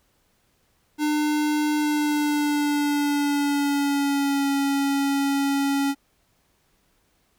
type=tone with pitch glide; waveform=square; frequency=300 to 278.3 Hz; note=D4 to C#4; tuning=+37 to +7 cents; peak=-21 dBFS; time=0.98-5.95 s; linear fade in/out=50 ms; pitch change=-130 cents; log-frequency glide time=1.77-4.5 s; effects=pink hiss -66 dBFS RMS until 7.38 s